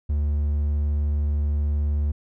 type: tone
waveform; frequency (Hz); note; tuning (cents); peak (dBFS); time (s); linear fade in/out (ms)
triangle; 73.42; D2; 0; -18; 0.09-2.12; 10
effects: none